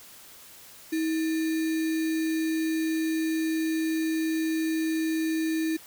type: tone with sample-and-hold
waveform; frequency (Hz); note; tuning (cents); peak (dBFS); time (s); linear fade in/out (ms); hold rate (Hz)
sine; 320; D#4; +49; -24; 0.92-5.77; 10; 2100
effects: white hiss -49 dBFS RMS until 5.86 s